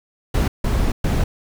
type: noise bursts at uneven times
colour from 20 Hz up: brown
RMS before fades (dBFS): -18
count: 3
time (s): 0.34-0.48 / 0.64-0.92 / 1.04-1.24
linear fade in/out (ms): 5
effects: none